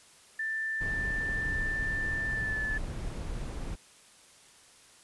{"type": "tone with pitch glide", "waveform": "sine", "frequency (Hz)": [1774, 1739.5], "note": ["A6", "A6"], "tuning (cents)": [14, -20], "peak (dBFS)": -30, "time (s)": [0.39, 2.78], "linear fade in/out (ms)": 5, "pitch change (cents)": -34, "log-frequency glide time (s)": [2.3, 2.6]}
{"type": "noise", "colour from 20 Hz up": "brown", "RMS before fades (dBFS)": -36, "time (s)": [0.8, 3.76], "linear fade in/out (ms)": 20}
{"effects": ["white hiss -57 dBFS RMS until 5.03 s", "resampled to 24000 Hz"]}